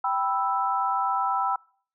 sine chord, E minor, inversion first, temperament equal, 784 / 987.8 / 1318.5 Hz, G5 / B5 / E6, 0 / 0 / 0 cents, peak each -27 / -27 / -27 dBFS, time 0.04-1.56 s, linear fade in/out 5 ms, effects noise-tail reverb RT60 0.5 s tail -25 dB re dry

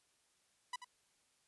sawtooth tone with echo, 987.8 Hz, B5, in tune, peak -35 dBFS, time 0.73-0.76 s, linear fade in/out 5 ms, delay 86 ms, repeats 1, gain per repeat -10 dB, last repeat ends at 0.846 s, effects white hiss -75 dBFS RMS until 1.47 s + resampled to 24000 Hz

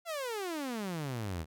sawtooth exponential sweep, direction down, 698.5 to 74.9 Hz, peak -31 dBFS, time 0.05-1.46 s, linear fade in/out 50 ms, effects none

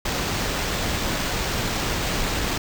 pink noise with sample-and-hold, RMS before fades -25 dBFS, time 0.05-2.58 s, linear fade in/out 5 ms, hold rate 11025 Hz, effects none

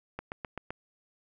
click train, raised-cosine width 0.5 ms, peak -21 dBFS, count 5, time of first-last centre 0.19-0.705 s, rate 7.76 Hz, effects none

